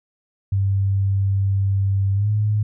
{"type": "tone with pitch glide", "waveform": "sine", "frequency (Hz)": [98, 105.64], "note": ["G2", "G#2"], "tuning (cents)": [0, 30], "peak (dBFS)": -16, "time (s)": [0.52, 2.63], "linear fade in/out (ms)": 5, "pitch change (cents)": 130, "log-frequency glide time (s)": [2.14, 2.29], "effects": []}